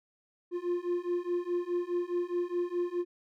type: beating tone pair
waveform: triangle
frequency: 349.2 / 354 Hz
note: F4 / F4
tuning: 0 / +23 cents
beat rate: 4.8 Hz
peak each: -31 / -30 dBFS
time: 0.51-3.05 s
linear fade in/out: 50 ms
effects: none